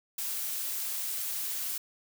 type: noise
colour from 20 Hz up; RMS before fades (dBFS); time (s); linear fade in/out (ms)
blue; -34; 0.18-1.78; 5
effects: none